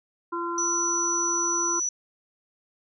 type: harmonic tone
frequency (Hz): 342.5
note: F4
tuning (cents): -34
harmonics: 1 / 3 / 4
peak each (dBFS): -31 / -30 / -34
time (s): 0.32-1.8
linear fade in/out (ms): 10
type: tone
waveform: sine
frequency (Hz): 5920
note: F#8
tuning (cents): 0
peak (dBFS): -24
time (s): 0.58-1.89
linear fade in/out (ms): 2
effects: none